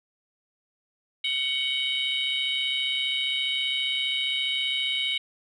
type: tone cluster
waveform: sine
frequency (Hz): 2233 / 2957 / 3092 / 3784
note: C#7 / F#7 / G7 / A#7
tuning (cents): +12 / -2 / -24 / +25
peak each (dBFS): -29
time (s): 1.24-5.18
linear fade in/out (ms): 5
effects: tanh soft clip ceiling -18 dBFS